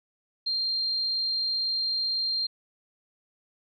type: tone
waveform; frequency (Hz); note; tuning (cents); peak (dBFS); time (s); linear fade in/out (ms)
sine; 4186; C8; 0; -25; 0.46-2.47; 10
effects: none